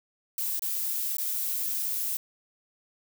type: noise with dropouts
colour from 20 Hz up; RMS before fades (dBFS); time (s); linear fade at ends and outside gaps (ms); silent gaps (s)
violet; -30; 0.38-2.17; 1; 0.594-0.621 / 1.169-1.183
effects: none